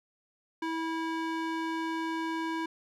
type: tone with band-pass filter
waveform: square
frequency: 325.5 Hz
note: E4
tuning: 22 cents flat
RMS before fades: -33 dBFS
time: 0.62-2.66 s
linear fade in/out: 5 ms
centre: 1100 Hz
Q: 0.64
effects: none